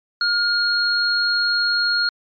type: tone pair together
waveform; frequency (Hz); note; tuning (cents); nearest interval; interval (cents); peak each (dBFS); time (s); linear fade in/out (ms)
sine; 1423 / 4279; F6 / C8; +32 / +38; octave + perfect fifth; 1906; -19; 0.21-2.09; 2
effects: MP3 64 kbps